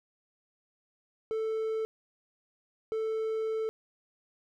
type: tone bursts at uneven times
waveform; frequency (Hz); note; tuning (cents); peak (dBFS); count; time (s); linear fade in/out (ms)
triangle; 441.4; A4; +5; -27; 2; 1.31-1.85 / 2.92-3.69; 0
effects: none